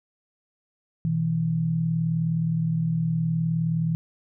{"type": "tone pair together", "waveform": "sine", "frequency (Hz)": [123.47, 162.81], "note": ["B2", "E3"], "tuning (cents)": [0, -21], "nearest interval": "perfect fourth", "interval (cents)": 479, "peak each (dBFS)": [-29, -22], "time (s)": [1.05, 3.95], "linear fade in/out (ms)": 0, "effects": []}